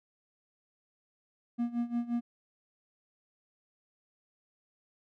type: tone with tremolo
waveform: triangle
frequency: 237.7 Hz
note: A#3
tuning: 34 cents sharp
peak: -25 dBFS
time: 1.58-2.21 s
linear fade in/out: 20 ms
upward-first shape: sine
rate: 5.7 Hz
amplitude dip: 85%
effects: none